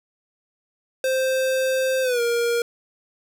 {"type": "tone with pitch glide", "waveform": "square", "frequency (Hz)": [523, 471.4], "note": ["C5", "A#4"], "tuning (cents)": [-1, 19], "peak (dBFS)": -20, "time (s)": [1.04, 2.62], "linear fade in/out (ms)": 2, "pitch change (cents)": -180, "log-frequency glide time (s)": [2.02, 2.21], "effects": []}